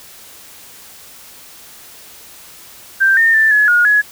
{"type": "tone with pitch steps", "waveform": "sine", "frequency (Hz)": [1572, 1821, 1770, 1698, 1437, 1685], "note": ["G6", "A#6", "A6", "G#6", "F6", "G#6"], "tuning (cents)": [4, -41, 10, 38, 49, 25], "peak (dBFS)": -8, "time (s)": [3, 4.02], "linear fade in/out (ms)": 20, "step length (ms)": 170, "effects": ["white hiss -39 dBFS RMS until 4.11 s"]}